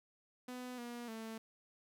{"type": "tone with pitch steps", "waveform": "sawtooth", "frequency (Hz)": [250, 239.4, 223.1], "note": ["B3", "A#3", "A3"], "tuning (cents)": [21, 46, 24], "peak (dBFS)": -40, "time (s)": [0.48, 1.38], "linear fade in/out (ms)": 5, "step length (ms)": 300, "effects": []}